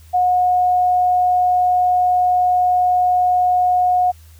sine tone, 725 Hz, F#5, 35 cents flat, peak -12 dBFS, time 0.13-4.12 s, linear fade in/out 20 ms, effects added 80 Hz sine -41 dBFS peak until 4.39 s + white hiss -52 dBFS RMS until 4.39 s

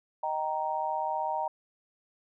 sine chord, Eb major, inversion none, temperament just, 622.3 / 777.8 / 933.4 Hz, Eb5 / G5 / Bb5, 0 / -14 / +2 cents, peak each -35 / -33 / -31 dBFS, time 0.23-1.48 s, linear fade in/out 5 ms, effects none

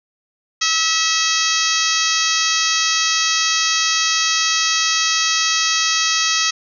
harmonic tone, 647 Hz, E5, 32 cents flat, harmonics 2 / 3 / 4 / 5 / 6 / 7 / 8 / 9 / 10, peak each -24 / -24 / -24 / -24 / -24 / -24 / -24 / -24 / -24 dBFS, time 0.61-6.51 s, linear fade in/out 10 ms, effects none

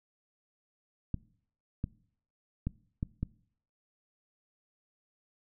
clicks, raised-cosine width 5 ms, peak -19 dBFS, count 5, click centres 1.143 / 1.841 / 2.67 / 3.029 / 3.23 s, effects noise-tail reverb RT60 0.6 s tail -22 dB re dry

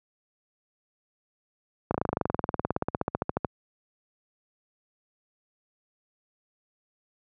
slowing click train, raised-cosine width 1 ms, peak -11 dBFS, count 30, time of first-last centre 1.91-3.447 s, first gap 34 ms, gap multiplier 1.03, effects high-pass 80 Hz 12 dB/octave

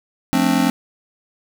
square chord, D minor seventh, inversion first, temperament just, 176.2 / 220.2 / 264.3 / 293.7 Hz, F3 / A3 / C4 / D4, +16 / +2 / +18 / 0 cents, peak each -23 / -22 / -18 / -23 dBFS, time 0.33-0.7 s, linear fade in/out 0 ms, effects none

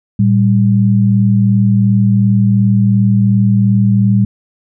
sine tone pair together, 114.1 / 196.87 Hz, A#2 / G3, -37 / +8 cents, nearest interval major sixth, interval 945 cents, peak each -10 dBFS, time 0.19-4.25 s, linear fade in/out 5 ms, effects none

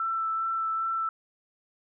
sine tone with vibrato, 1330 Hz, E6, 15 cents sharp, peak -26 dBFS, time 0-1.09 s, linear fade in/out 2 ms, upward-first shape sine, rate 2.5 Hz, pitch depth 12 cents each way, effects none

